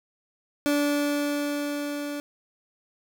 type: tone with level ramp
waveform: 30% pulse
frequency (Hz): 290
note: D4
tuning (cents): -22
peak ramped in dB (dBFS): -18 to -28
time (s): 0.66-2.2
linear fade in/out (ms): 0
effects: none